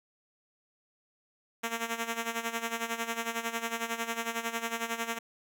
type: tone with tremolo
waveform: 5% pulse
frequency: 230 Hz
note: A#3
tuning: 23 cents flat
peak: -18 dBFS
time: 1.63-5.19 s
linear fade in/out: 10 ms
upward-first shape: sine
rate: 11 Hz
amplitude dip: 75%
effects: none